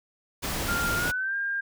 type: noise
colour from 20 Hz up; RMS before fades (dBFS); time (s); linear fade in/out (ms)
pink; -30; 0.42-1.12; 20
type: tone with pitch glide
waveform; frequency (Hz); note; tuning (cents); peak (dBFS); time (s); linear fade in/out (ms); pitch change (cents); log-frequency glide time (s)
sine; 1396.9 to 1604.6; F6 to G6; 0 to +40; -26; 0.68-1.61; 10; +240; 0.95-1.35
effects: none